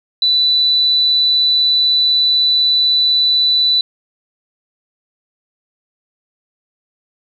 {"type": "tone", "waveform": "sine", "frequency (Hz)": 3978, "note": "B7", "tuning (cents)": 12, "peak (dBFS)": -10, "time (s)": [0.22, 3.81], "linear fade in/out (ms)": 2, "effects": ["8-bit"]}